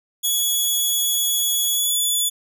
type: tone with pitch glide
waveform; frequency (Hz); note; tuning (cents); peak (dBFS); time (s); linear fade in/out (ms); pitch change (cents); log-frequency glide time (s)
10% pulse; 3377 to 3448; G#7 to A7; +28 to -36; -11; 0.23-2.3; 20; +36; 1.73-1.97
effects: none